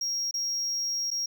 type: tone with dropouts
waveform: triangle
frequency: 5600 Hz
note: F8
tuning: 4 cents sharp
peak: -26 dBFS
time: 0.01-1.26 s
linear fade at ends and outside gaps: 5 ms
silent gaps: 0.311-0.34 / 1.105-1.113 s
effects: none